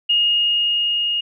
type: tone with level ramp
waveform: sine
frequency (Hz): 2855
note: F7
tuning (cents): +37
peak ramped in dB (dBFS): -13 to -18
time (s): 0.09-1.21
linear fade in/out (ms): 10
effects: none